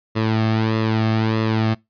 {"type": "tone with flanger", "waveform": "sawtooth", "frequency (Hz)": 110.7, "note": "A2", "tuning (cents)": 11, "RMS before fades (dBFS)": -19, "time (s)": [0.15, 1.75], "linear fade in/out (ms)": 20, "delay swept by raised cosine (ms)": [1.3, 2.08], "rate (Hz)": 1.6, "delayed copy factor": -0.6, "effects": ["noise-tail reverb RT60 0.2 s tail -24 dB re dry", "resampled to 11025 Hz"]}